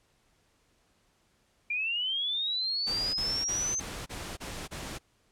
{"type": "linear sweep", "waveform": "sine", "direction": "up", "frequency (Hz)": [2366, 6272], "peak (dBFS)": -28, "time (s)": [1.7, 3.8], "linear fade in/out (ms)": 5}
{"type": "noise bursts", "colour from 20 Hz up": "pink", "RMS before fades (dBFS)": -39, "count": 7, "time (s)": [2.86, 4.988], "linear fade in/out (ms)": 20, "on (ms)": 280, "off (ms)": 28}
{"effects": ["pink hiss -69 dBFS RMS until 5.31 s", "low-pass 10000 Hz 12 dB/octave"]}